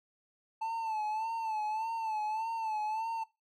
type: tone with vibrato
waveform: triangle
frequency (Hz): 880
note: A5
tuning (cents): 0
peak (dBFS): -30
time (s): 0.61-3.24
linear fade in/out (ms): 10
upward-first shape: sine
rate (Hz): 1.7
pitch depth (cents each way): 64
effects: noise-tail reverb RT60 0.2 s tail -17 dB re dry